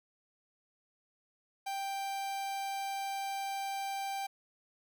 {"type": "tone", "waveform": "45% pulse", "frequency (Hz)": 786, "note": "G5", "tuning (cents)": 4, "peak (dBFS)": -35, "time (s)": [1.66, 4.27], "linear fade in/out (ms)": 10, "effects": []}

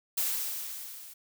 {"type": "noise with level ramp", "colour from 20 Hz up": "blue", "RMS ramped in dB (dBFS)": [-28, -48], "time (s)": [0.17, 1.14], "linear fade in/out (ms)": 10, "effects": []}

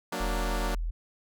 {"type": "chord", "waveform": "10% pulse", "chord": "Gb augmented", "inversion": "none", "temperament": "equal", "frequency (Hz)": [185, 233.1, 293.7], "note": ["Gb3", "Bb3", "D4"], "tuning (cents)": [0, 0, 0], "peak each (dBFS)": -27, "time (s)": [0.12, 0.75], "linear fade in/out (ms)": 5}
{"type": "tone", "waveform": "sine", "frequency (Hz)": 41.2, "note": "E1", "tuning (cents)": 0, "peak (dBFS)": -28, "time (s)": [0.2, 0.91], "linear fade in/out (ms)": 10}
{"effects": []}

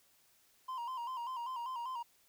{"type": "tone with vibrato", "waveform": "triangle", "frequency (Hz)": 987.8, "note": "B5", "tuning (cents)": 0, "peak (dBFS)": -36, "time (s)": [0.68, 2.03], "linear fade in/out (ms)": 10, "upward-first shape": "square", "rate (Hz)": 5.1, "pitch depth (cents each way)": 79, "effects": ["white hiss -69 dBFS RMS until 2.28 s"]}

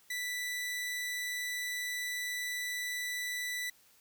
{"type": "tone", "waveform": "sawtooth", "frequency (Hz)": 1975.5, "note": "B6", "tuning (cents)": 0, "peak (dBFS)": -31, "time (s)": [0.1, 3.7], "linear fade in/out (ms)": 5, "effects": ["white hiss -64 dBFS RMS until 4 s"]}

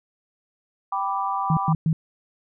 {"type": "chord", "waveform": "sine", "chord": "G major", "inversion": "none", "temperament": "equal", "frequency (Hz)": [784, 987.8, 1174.7], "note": ["G5", "B5", "D6"], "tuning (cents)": [0, 0, 0], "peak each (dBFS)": -27, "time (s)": [0.92, 1.73], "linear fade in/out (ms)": 5}
{"type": "tone bursts", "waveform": "sine", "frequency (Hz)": 160, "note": "D#3", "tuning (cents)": 49, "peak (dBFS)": -17, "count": 3, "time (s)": [1.5, 1.93], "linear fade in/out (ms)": 2, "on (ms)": 70, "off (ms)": 110}
{"effects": []}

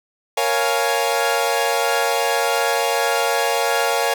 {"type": "chord", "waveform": "sawtooth", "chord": "Bb minor seventh", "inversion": "none", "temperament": "equal with one note detuned", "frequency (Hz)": [466.2, 554.4, 698.5, 833], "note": ["Bb4", "Db5", "F5", "Ab5"], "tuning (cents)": [0, 0, 0, 5], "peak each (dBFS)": -19, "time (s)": [0.37, 4.14], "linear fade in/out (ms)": 5, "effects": []}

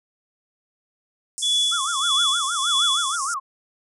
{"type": "band-pass noise", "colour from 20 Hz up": "white", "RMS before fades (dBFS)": -30, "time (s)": [1.38, 3.34], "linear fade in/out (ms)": 0, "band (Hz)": [5200, 10000], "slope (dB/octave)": 96}
{"type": "tone with tremolo", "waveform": "sine", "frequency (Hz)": 3423, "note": "A7", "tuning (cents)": -48, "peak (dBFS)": -17, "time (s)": [1.42, 3.16], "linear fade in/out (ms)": 10, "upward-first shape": "sine", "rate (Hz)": 1.6, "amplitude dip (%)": 75}
{"type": "tone with vibrato", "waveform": "sine", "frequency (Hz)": 1228, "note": "D#6", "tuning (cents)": -23, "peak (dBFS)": -24, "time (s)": [1.71, 3.4], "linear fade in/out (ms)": 20, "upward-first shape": "sine", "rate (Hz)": 6.4, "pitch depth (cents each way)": 250}
{"effects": []}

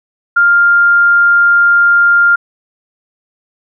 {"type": "tone", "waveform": "sine", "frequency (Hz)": 1400, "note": "F6", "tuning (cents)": 4, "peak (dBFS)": -5, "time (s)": [0.36, 2.36], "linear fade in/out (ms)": 10, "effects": []}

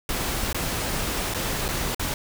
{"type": "noise with dropouts", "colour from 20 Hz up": "pink", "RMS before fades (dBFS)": -27, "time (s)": [0.09, 2.14], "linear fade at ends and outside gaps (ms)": 2, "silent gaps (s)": [[0.529, 0.545], [1.339, 1.345], [1.682, 1.687], [1.947, 1.995]], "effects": []}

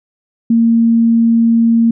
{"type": "tone", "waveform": "sine", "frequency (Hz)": 230, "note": "A#3", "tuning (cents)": -23, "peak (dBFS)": -7, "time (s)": [0.5, 1.91], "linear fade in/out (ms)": 5, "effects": []}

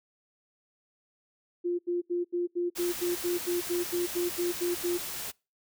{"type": "tone bursts", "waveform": "sine", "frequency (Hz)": 350.6, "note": "F4", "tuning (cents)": 7, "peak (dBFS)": -26, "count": 15, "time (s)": [1.64, 4.982], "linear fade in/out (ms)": 20, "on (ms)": 150, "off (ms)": 78}
{"type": "noise", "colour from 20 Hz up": "white", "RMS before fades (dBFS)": -37, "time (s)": [2.75, 5.32], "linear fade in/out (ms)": 20}
{"effects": ["noise-tail reverb RT60 0.3 s tail -26 dB re dry"]}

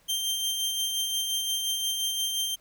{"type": "tone with tremolo", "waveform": "sawtooth", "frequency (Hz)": 3155, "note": "G7", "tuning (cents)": 10, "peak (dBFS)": -22, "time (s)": [0.08, 2.56], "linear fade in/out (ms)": 20, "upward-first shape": "sine", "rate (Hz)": 5.7, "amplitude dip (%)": 35, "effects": ["pink hiss -62 dBFS RMS until 2.6 s"]}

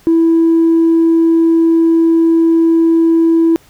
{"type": "tone with tanh clipping", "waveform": "triangle", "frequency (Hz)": 329.6, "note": "E4", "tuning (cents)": 0, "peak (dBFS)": -7, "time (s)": [0.07, 3.56], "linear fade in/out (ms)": 0, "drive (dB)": 5, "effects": ["pink hiss -47 dBFS RMS until 3.69 s"]}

